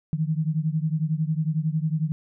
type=beating tone pair; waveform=sine; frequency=153.3 / 164.3 Hz; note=D#3 / E3; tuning=-25 / -5 cents; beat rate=11 Hz; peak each=-24 / -26 dBFS; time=0.13-2.12 s; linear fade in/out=0 ms; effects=none